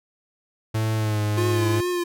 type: tone with pitch glide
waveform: 45% pulse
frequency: 110 to 105.15 Hz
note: A2 to G#2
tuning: 0 to +22 cents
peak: -21 dBFS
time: 0.74-1.81 s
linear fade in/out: 10 ms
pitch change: -78 cents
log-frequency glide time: 0.95-1.21 s
type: tone with vibrato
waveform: square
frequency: 349.2 Hz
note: F4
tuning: in tune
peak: -23 dBFS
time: 1.37-2.04 s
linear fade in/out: 10 ms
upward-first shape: triangle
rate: 2.4 Hz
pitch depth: 53 cents each way
effects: none